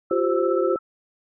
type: tone with tremolo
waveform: sine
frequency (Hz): 1318.5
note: E6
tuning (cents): 0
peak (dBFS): -26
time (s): 0.1-0.79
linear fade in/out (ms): 20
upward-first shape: triangle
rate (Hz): 15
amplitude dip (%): 65
type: chord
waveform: sine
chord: F suspended second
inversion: none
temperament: equal with one note detuned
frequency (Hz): 349.2 / 385.9 / 523.3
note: F4 / G4 / C5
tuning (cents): 0 / -27 / 0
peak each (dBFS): -23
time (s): 0.11-0.76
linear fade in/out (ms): 2
effects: none